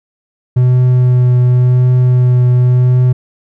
triangle tone with vibrato, 125.1 Hz, B2, 23 cents sharp, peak -4 dBFS, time 0.56-3.13 s, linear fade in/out 10 ms, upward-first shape triangle, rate 0.91 Hz, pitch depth 15 cents each way, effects none

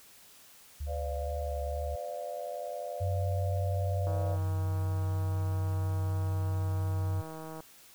sine tone with vibrato, 71.6 Hz, D2, 43 cents flat, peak -33 dBFS, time 0.8-1.96 s, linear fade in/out 10 ms, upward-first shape sine, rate 2.2 Hz, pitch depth 45 cents each way
sine chord, B diminished, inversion none, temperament equal with one note detuned, 506.6 / 587.3 / 698.5 Hz, B4 / D5 / F5, +44 / 0 / 0 cents, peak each -41 / -38 / -40 dBFS, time 0.86-4.38 s, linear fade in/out 50 ms
sine tone with pitch glide, 92.5 to 94.88 Hz, F#2 to F#2, 0 to +44 cents, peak -28 dBFS, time 3-7.22 s, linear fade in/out 20 ms, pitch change +44 cents, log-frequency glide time 3.24-5.22 s
click train, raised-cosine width 1 ms, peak -30 dBFS, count 563, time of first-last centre 4.07-7.605 s, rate 159 Hz
effects white hiss -56 dBFS RMS until 7.94 s

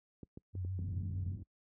clicks, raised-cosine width 3 ms, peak -34 dBFS, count 5, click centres 0.232 / 0.374 / 0.553 / 0.649 / 0.79 s
sine tone with vibrato, 92.1 Hz, F#2, 7 cents flat, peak -35 dBFS, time 0.53-1.35 s, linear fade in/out 50 ms, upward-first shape triangle, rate 6.5 Hz, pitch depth 70 cents each way
white low-pass noise, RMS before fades -43 dBFS, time 0.78-1.43 s, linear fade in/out 5 ms, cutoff 180 Hz, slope 24 dB/octave
effects noise-tail reverb RT60 0.1 s tail -25 dB re dry + high-pass 60 Hz 12 dB/octave

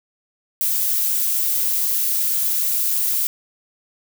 violet noise, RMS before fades -20 dBFS, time 0.61-3.27 s, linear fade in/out 0 ms, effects none

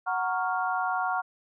sine chord, Gb major seventh, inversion none, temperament equal, 740 / 932.3 / 1108.7 / 1396.9 Hz, Gb5 / Bb5 / Db6 / F6, 0 / 0 / 0 / 0 cents, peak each -29 / -33 / -32 / -31 dBFS, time 0.06-1.22 s, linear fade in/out 20 ms, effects none

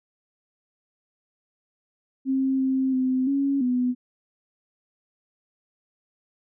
sine tone with pitch steps, 266.1 / 263.8 / 258.2 / 277.1 / 249.2 Hz, C4 / C4 / C4 / C#4 / B3, +29 / +14 / -23 / -1 / +16 cents, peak -20 dBFS, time 2.25-3.95 s, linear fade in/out 50 ms, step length 340 ms, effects none

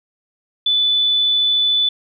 sine tone, 3487 Hz, A7, 16 cents flat, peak -13 dBFS, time 0.66-1.89 s, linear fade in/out 5 ms, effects none

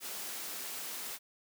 white high-pass noise, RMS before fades -41 dBFS, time 0-1.19 s, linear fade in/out 50 ms, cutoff 210 Hz, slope 12 dB/octave, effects none

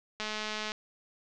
click train, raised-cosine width 0.2 ms, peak -18 dBFS, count 112, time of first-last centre 0.2-0.719 s, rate 214 Hz, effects low-pass 6000 Hz 12 dB/octave

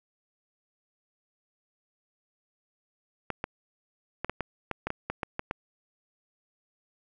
clicks, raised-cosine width 0.5 ms, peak -15 dBFS, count 12, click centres 3.303 / 3.441 / 4.246 / 4.296 / 4.407 / 4.713 / 4.87 / 4.904 / 5.1 / 5.232 / 5.394 / 5.511 s, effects none

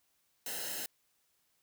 white noise with comb filter, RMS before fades -39 dBFS, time 0.46-0.86 s, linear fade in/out 2 ms, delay 0.86 ms, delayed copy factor -0.8, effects white hiss -75 dBFS RMS until 1.62 s

